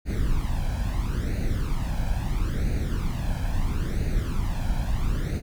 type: noise with flanger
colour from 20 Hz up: brown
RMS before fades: -25 dBFS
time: 0.05-5.42 s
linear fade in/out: 50 ms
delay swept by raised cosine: 0.46 to 1.27 ms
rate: 0.75 Hz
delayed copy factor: +0.7
effects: none

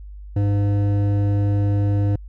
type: tone with hard clipping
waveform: sine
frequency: 101.4 Hz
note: G#2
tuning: 41 cents flat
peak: -18 dBFS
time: 0.36-2.16 s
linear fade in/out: 5 ms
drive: 11 dB
effects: added 50 Hz sine -34 dBFS peak until 2.28 s

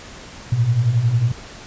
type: beating tone pair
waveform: sine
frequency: 110 / 121 Hz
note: A2 / B2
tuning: 0 / -35 cents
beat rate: 11 Hz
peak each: -21 / -15 dBFS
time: 0.52-1.32 s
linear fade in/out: 5 ms
effects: pink hiss -38 dBFS RMS until 1.66 s + resampled to 16000 Hz

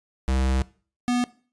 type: tone pair in turn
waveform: square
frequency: 65.41 / 245 Hz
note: C2 / B3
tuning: 0 / -14 cents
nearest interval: octave + major seventh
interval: 2286 cents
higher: second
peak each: -21 dBFS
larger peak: neither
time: 0.28-0.62 / 1.08-1.24 s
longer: first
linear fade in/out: 0 ms
effects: noise-tail reverb RT60 0.4 s tail -20 dB re dry + resampled to 22050 Hz

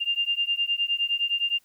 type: beating tone pair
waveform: sine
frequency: 2794 / 2803.7 Hz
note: F7 / F7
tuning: 0 / +6 cents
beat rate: 9.7 Hz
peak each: -26 dBFS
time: 0-1.59 s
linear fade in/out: 20 ms
effects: white hiss -64 dBFS RMS until 1.64 s

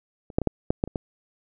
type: clicks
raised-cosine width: 2 ms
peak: -28 / -6 / -14 / -7 / -7 / -8 / -22 / -14 dBFS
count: 8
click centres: 0.302 / 0.385 / 0.417 / 0.473 / 0.705 / 0.839 / 0.876 / 0.958 s
effects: none

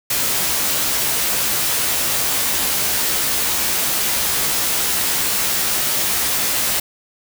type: noise with comb filter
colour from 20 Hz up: white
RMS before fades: -19 dBFS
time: 0.1-6.8 s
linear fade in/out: 5 ms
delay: 15 ms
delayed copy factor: +0.65
effects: none

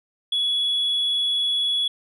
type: tone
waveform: sine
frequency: 3381 Hz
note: G#7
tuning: 30 cents sharp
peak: -18 dBFS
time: 0.32-1.88 s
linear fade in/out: 5 ms
effects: tanh soft clip ceiling -17 dBFS

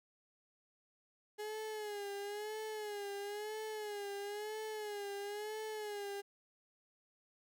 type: tone with vibrato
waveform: 35% pulse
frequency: 417.5 Hz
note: G#4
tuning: 9 cents sharp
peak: -39 dBFS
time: 1.38-6.22 s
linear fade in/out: 20 ms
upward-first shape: sine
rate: 1 Hz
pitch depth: 72 cents each way
effects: none

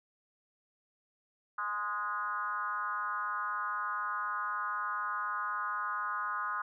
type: tone with frequency modulation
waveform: sine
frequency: 1244.5 Hz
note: D#6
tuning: in tune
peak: -32 dBFS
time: 1.58-6.62 s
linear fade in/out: 5 ms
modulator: 207 Hz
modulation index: 1.2
effects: none

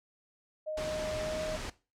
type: tone with pitch glide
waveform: sine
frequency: 619 to 624 Hz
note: D#5 to D#5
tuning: -9 to +5 cents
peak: -33 dBFS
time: 0.66-1.57 s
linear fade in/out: 20 ms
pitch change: +14 cents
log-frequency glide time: 1.22-1.34 s
type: noise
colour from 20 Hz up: pink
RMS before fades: -39 dBFS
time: 0.77-1.7 s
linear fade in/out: 5 ms
effects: noise-tail reverb RT60 0.3 s tail -18 dB re dry + low-pass 7000 Hz 12 dB/octave

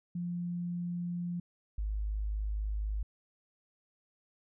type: tone pair in turn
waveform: sine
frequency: 174.61 / 52.04 Hz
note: F3 / G#1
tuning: 0 / +4 cents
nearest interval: octave + major sixth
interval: 2096 cents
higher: first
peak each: -33 / -31 dBFS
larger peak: second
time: 0.15-1.4 / 1.78-3.03 s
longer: neither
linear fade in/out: 5 ms
effects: none

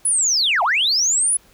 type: linear two-way sweep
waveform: sine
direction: down then up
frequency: 10370 to 655 to 10370 Hz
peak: -14 dBFS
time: 0.05-1.37 s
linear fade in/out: 5 ms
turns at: 0.63 s
effects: tanh soft clip ceiling -10 dBFS + pink hiss -53 dBFS RMS until 1.53 s

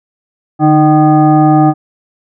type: tone with frequency modulation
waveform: sine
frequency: 308.6 Hz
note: D#4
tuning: 14 cents flat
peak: -4 dBFS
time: 0.59-1.74 s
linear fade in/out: 50 ms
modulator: 459 Hz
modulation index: 1.2
effects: none

